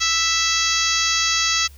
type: harmonic tone with a mistuned harmonic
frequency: 659 Hz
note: E5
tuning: 1 cent flat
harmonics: 2 / 3 / 4 / 5 / 6 / 7 / 8 / 9 / 10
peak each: -26 / -26 / -26 / -26 / -26 / -26 / -26 / -26 / -26 dBFS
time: 0-1.68 s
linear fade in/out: 20 ms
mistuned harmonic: 9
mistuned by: +20 cents
effects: added 70 Hz sine -41 dBFS peak until 1.77 s + white hiss -52 dBFS RMS until 1.77 s